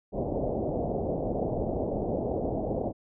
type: low-pass noise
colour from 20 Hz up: white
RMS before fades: -30 dBFS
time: 0.12-2.93 s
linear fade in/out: 50 ms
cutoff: 700 Hz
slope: 48 dB/octave
effects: none